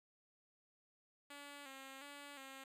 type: tone with vibrato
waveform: 5% pulse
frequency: 277.2 Hz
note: C#4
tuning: in tune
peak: -40 dBFS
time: 1.3-2.64 s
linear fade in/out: 5 ms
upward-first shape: square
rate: 1.4 Hz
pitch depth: 55 cents each way
effects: resampled to 32000 Hz